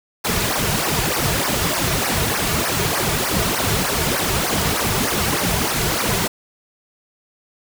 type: noise with flanger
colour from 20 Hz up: pink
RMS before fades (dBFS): -20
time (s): 0.24-6.28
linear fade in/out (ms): 10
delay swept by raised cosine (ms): 0.26 to 3.86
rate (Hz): 3.3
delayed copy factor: -1
effects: none